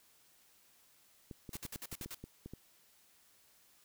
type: clicks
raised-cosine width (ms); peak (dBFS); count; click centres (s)
3; -33; 11; 1.312 / 1.492 / 1.555 / 1.652 / 1.759 / 1.927 / 2.012 / 2.06 / 2.24 / 2.46 / 2.536
type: noise bursts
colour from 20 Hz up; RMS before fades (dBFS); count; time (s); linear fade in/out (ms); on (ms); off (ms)
white; -45; 7; 1.53-2.146; 2; 40; 56
effects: white hiss -67 dBFS RMS until 3.84 s